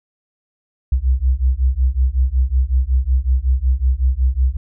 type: beating tone pair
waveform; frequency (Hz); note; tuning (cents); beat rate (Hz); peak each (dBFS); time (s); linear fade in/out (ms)
sine; 61.74 / 67.14; B1 / C2; 0 / +45; 5.4; -16; 0.92-4.57; 5
effects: none